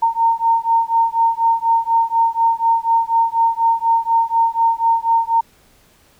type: beating tone pair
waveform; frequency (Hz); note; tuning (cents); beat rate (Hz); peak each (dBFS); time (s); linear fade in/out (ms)
sine; 914 / 918.1; A#5 / A#5; -34 / -27; 4.1; -16; 0.02-5.41; 10
effects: pink hiss -53 dBFS RMS until 6.19 s